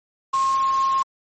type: tone in noise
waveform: sine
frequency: 1074 Hz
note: C6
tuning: 45 cents sharp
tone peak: -17 dBFS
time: 0.33-1.03 s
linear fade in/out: 10 ms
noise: white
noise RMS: -34 dBFS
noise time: 0.33-1.03 s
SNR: +14 dB
effects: MP3 32 kbps